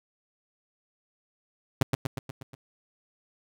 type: tone with echo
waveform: sawtooth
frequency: 133.3 Hz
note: C3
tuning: 33 cents sharp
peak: -14 dBFS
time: 1.81-1.83 s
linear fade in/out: 5 ms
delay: 120 ms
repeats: 6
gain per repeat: -4 dB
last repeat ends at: 2.55 s
effects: none